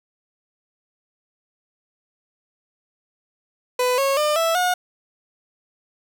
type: tone with pitch steps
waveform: 30% pulse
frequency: 499.5 / 547.9 / 600.9 / 659.1 / 722.9 Hz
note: B4 / C#5 / D5 / E5 / F#5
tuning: +20 / -20 / +40 / 0 / -40 cents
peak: -15 dBFS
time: 3.79-4.74 s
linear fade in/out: 5 ms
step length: 190 ms
effects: none